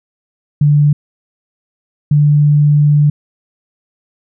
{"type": "tone pair in turn", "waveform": "sine", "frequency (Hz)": [146.83, 147.4], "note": ["D3", "D3"], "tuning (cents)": [0, 7], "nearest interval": "unison", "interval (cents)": 7, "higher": "second", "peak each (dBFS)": -6, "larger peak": "neither", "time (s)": [[0.61, 0.93], [2.11, 3.1]], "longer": "second", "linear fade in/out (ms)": 5, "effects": []}